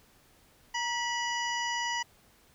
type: harmonic tone with a mistuned harmonic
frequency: 977 Hz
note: B5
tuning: 19 cents flat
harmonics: 1 / 2 / 3 / 5 / 6 / 7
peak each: -33 / -34 / -37 / -42 / -41 / -47 dBFS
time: 0.74-2.03 s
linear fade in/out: 10 ms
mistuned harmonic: 1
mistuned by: -64 cents
effects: pink hiss -62 dBFS RMS until 2.54 s